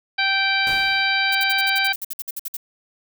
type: harmonic tone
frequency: 780 Hz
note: G5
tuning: 9 cents flat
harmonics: 1 / 2 / 3 / 4 / 5 / 6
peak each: -26 / -22 / -22 / -28 / -26 / -28 dBFS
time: 0.18-1.93 s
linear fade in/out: 10 ms
type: noise with exponential decay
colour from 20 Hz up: pink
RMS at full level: -31 dBFS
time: 0.67-1.32 s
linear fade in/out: 0 ms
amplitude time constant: 140 ms
type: noise bursts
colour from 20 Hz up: violet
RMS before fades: -28 dBFS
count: 15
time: 1.32-2.569 s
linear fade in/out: 5 ms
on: 31 ms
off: 56 ms
effects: none